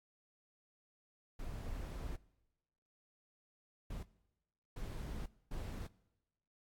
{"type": "noise bursts at uneven times", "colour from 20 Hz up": "brown", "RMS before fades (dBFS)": -43, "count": 4, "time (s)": [[1.39, 2.16], [3.9, 4.03], [4.76, 5.26], [5.51, 5.87]], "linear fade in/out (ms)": 5, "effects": ["noise-tail reverb RT60 1.0 s tail -21 dB re dry", "AAC 64 kbps"]}